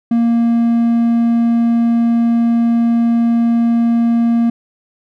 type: tone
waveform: triangle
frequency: 233.1 Hz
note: A#3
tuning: in tune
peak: -8 dBFS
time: 0.11-4.5 s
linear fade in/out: 5 ms
effects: none